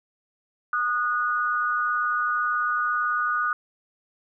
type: tone pair together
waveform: sine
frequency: 1224.9 / 1463 Hz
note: D#6 / F#6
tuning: -27 / -20 cents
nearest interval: minor third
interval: 307 cents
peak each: -24 / -25 dBFS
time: 0.73-3.53 s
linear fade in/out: 2 ms
effects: none